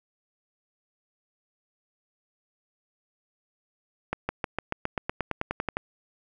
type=accelerating click train; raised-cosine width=0.5 ms; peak=-12 dBFS; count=15; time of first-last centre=4.13-5.769 s; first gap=160 ms; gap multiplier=0.95; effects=none